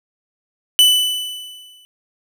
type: tone with exponential decay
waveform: 45% pulse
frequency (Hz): 2991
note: F#7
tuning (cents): +18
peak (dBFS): -6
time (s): 0.79-1.85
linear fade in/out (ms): 0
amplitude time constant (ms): 230
effects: none